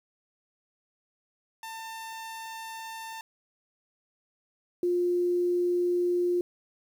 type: tone pair in turn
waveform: sawtooth / sine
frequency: 897 / 353.4 Hz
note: A5 / F4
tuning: +33 / +21 cents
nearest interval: octave + major third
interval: 1612 cents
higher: first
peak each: -34 / -23 dBFS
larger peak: second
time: 1.63-3.21 / 4.83-6.41 s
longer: neither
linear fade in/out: 2 ms
effects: 9-bit

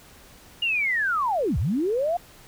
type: linear two-way sweep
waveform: sine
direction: down then up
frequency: 2872 to 58.8 to 721 Hz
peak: -21 dBFS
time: 0.62-2.17 s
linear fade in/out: 5 ms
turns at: 1.58 s
effects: pink hiss -50 dBFS RMS until 2.47 s

